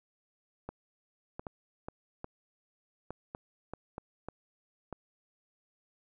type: clicks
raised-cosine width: 1 ms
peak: -25 dBFS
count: 11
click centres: 0.69 / 1.395 / 1.468 / 1.885 / 2.244 / 3.106 / 3.349 / 3.736 / 3.981 / 4.286 / 4.927 s
effects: none